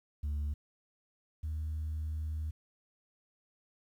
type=tone pair in turn; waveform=sine; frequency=73.4 / 77.76 Hz; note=D2 / D#2; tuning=0 / 0 cents; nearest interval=minor second; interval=100 cents; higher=second; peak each=-29 / -32 dBFS; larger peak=first; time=0.23-0.54 / 1.43-2.51 s; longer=second; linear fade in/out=10 ms; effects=tanh soft clip ceiling -31 dBFS + 11-bit